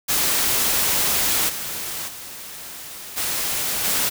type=noise with level steps; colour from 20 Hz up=white; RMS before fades=-20 / -29 / -36 / -24 / -21 dBFS; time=0.08-4.1 s; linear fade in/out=20 ms; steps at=1.48 / 2.07 / 3.16 / 3.83 s; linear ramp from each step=20 ms; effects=none